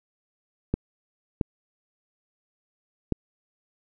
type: clicks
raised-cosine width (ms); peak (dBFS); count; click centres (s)
3; -10; 3; 0.74 / 1.412 / 3.123
effects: none